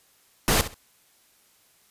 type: noise with echo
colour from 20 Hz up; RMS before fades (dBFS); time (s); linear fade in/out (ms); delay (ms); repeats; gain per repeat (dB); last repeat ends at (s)
pink; -20; 0.48-0.61; 0; 66; 2; -13; 0.742
effects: white hiss -61 dBFS RMS until 1.9 s + resampled to 32000 Hz